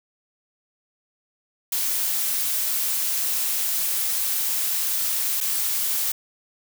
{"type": "noise with dropouts", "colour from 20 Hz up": "blue", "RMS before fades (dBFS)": -24, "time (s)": [1.72, 6.12], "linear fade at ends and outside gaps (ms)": 5, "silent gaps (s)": [5.405, 5.41], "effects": []}